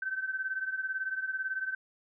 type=beating tone pair; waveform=sine; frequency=1535 / 1553 Hz; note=G6 / G6; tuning=-37 / -17 cents; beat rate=18 Hz; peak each=-33 / -37 dBFS; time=0.02-1.75 s; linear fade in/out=5 ms; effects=none

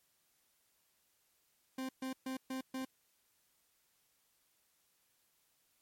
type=tone bursts; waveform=40% pulse; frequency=261.6 Hz; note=C4; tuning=in tune; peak=-37 dBFS; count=5; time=1.78-2.85 s; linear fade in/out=5 ms; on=110 ms; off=130 ms; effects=white hiss -75 dBFS RMS until 5.81 s + MP3 64 kbps

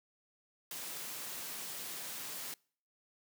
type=high-pass noise; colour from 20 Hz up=white; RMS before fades=-43 dBFS; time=0.71-2.54 s; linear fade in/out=2 ms; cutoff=120 Hz; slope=48 dB/octave; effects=noise-tail reverb RT60 0.5 s tail -26 dB re dry

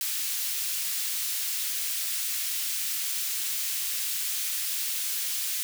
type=high-pass noise; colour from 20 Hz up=white; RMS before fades=-30 dBFS; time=0.01-5.63 s; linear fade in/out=0 ms; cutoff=2400 Hz; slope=12 dB/octave; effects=none

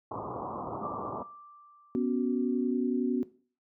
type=low-pass noise; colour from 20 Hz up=white; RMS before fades=-37 dBFS; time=0.11-1.23 s; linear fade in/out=5 ms; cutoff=1200 Hz; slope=96 dB/octave
type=tone with exponential decay; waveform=sine; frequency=1174.7 Hz; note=D6; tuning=in tune; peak=-36 dBFS; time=0.83-2.72 s; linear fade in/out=5 ms; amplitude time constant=410 ms
type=chord; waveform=sine; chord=B suspended second; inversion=none; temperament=just; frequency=246.9 / 277.8 / 370.4 Hz; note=B3 / C#4 / F#4; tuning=0 / +4 / +2 cents; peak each=-28 / -32 / -31 dBFS; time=1.95-3.23 s; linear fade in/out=0 ms
effects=noise-tail reverb RT60 0.4 s tail -17 dB re dry + high-pass 100 Hz 12 dB/octave

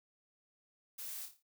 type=noise with echo; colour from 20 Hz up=blue; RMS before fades=-45 dBFS; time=0.98-1.26 s; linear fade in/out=10 ms; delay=28 ms; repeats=6; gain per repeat=-6 dB; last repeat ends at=1.428 s; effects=none

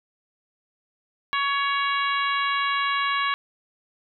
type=harmonic tone with a mistuned harmonic; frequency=560 Hz; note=C#5; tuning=18 cents sharp; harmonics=2 / 3 / 4 / 5 / 6 / 7; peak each=-24 / -28 / -30 / -32 / -34 / -35 dBFS; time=1.33-3.34 s; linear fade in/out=0 ms; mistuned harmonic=6; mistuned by=-25 cents; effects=none

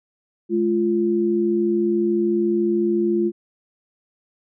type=tone pair together; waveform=sine; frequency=212.1 / 346 Hz; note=G#3 / F4; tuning=+37 / -16 cents; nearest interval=minor sixth; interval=847 cents; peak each=-22 / -18 dBFS; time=0.49-3.32 s; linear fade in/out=50 ms; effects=none

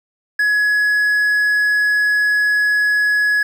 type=tone; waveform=triangle; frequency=1684 Hz; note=G#6; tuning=24 cents sharp; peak=-11 dBFS; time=0.39-3.43 s; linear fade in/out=5 ms; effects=8-bit

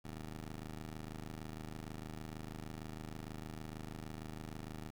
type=ring-modulated tone; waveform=15% pulse; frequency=77.78 Hz; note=D#2; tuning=in tune; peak=-35 dBFS; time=0.04-4.91 s; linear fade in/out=20 ms; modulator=52.1 Hz; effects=11-bit

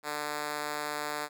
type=tone with high-pass filter; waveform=5% pulse; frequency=148.6 Hz; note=D3; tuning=21 cents sharp; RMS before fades=-35 dBFS; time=0.03-1.29 s; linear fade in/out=50 ms; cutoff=360 Hz; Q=0.66; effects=none

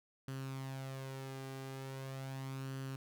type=tone with flanger; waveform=sawtooth; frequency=133.8 Hz; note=C3; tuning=39 cents sharp; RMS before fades=-44 dBFS; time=0.28-2.96 s; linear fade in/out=2 ms; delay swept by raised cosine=0.66 to 2.56 ms; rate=0.4 Hz; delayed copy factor=+0.5; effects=none

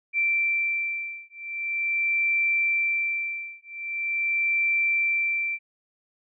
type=beating tone pair; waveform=sine; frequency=2346 / 2346.43 Hz; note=D7 / D7; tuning=-2 / -2 cents; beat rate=0.43 Hz; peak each=-26 dBFS; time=0.13-5.59 s; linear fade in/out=50 ms; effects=none

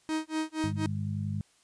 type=tone with tremolo; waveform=45% pulse; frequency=314.3 Hz; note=D#4; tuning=18 cents sharp; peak=-27 dBFS; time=0.09-0.86 s; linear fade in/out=0 ms; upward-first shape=sine; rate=4.2 Hz; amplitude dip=100%
type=harmonic tone; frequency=50.9 Hz; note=G#1; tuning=34 cents flat; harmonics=2 / 3 / 4; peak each=-32 / -36 / -36 dBFS; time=0.64-1.41 s; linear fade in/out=0 ms
effects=white hiss -65 dBFS RMS until 1.63 s + resampled to 22050 Hz

